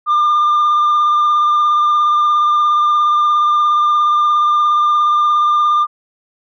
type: tone with vibrato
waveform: sine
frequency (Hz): 1200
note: D6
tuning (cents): +37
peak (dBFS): -7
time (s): 0.06-5.87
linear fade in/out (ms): 50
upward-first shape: sine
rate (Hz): 17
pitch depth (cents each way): 15
effects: tanh soft clip ceiling -9 dBFS